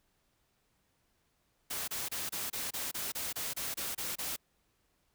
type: noise bursts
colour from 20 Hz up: white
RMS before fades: -37 dBFS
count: 13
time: 1.7-4.364 s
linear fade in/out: 10 ms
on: 180 ms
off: 27 ms
effects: pink hiss -75 dBFS RMS until 5.14 s